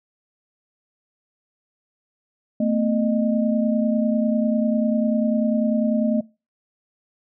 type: tone cluster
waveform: sine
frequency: 223.4 / 253.5 / 613 Hz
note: A3 / B3 / D#5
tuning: +27 / +45 / -26 cents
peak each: -19 / -25 / -25 dBFS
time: 2.6-6.21 s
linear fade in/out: 5 ms
effects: noise-tail reverb RT60 0.3 s tail -23 dB re dry